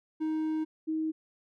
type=tone pair in turn; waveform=triangle / sine; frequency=313.5 / 315.9 Hz; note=D#4 / D#4; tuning=+13 / +26 cents; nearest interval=unison; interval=13 cents; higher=second; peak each=-26 / -28 dBFS; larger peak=first; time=0.2-0.65 / 0.87-1.12 s; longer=first; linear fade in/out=20 ms; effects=none